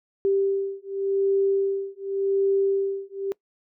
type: beating tone pair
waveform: sine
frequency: 392 / 392.88 Hz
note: G4 / G4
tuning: 0 / +4 cents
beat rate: 0.88 Hz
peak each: -24 dBFS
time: 0.25-3.32 s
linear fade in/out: 0 ms
effects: noise-tail reverb RT60 0.1 s tail -22 dB re dry